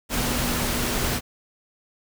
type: tone in noise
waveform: sine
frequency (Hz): 242.7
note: B3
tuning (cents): -30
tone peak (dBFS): -32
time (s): 0.09-1.21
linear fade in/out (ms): 50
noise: pink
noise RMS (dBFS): -25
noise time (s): 0.09-1.21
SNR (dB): -10
effects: none